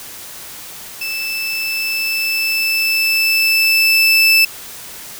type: tone with level ramp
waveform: 30% pulse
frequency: 2637 Hz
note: E7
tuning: in tune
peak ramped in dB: -18 to -5 dBFS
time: 1.01-4.45 s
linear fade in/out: 5 ms
effects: white hiss -33 dBFS RMS until 5.19 s